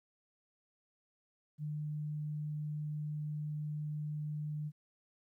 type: tone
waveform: sine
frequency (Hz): 150.5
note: D3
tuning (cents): +43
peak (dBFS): -36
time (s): 1.58-4.72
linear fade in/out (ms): 50
effects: 13-bit